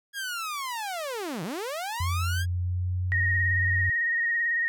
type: linear two-way sweep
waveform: sawtooth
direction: down then up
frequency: 1661.2 to 146.83 to 1661.2 Hz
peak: -27 dBFS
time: 0.13-2.46 s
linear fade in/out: 50 ms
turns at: 1.43 s
type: tone with pitch glide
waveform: sine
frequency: 87.8 to 92.01 Hz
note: F2 to F#2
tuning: +10 to -9 cents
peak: -25 dBFS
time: 2-3.9 s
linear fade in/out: 5 ms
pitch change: +81 cents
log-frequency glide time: 2.24-3.31 s
type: tone with vibrato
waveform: sine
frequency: 1867 Hz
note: A#6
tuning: 2 cents sharp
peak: -23 dBFS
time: 3.12-4.68 s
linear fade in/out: 0 ms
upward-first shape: sine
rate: 18 Hz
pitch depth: 30 cents each way
effects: none